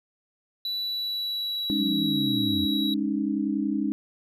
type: tone with pitch glide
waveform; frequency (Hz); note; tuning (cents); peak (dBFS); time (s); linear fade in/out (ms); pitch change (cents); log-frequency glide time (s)
triangle; 3951 to 3881; B7 to B7; 0 to -31; -26; 0.65-2.94; 2; -31; 0.77-2.12
type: chord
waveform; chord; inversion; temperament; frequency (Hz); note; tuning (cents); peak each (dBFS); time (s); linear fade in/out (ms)
sine; Ab suspended fourth; none; equal with one note detuned; 207.7 / 277.2 / 308.3; Ab3 / Db4 / Eb4; 0 / 0 / -16; -28; 1.7-3.92; 0
type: linear sweep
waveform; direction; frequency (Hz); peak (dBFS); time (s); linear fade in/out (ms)
sine; down; 196.3 to 84.1; -32; 1.79-2.66; 10
effects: none